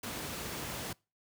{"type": "noise", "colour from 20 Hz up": "pink", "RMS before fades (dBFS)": -39, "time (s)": [0.03, 0.93], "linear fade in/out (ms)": 5, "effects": ["noise-tail reverb RT60 0.3 s tail -25 dB re dry", "high-pass 80 Hz 12 dB/octave"]}